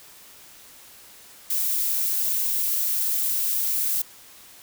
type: noise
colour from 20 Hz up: violet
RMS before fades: -24 dBFS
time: 1.5-4.02 s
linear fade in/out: 5 ms
effects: white hiss -48 dBFS RMS until 4.62 s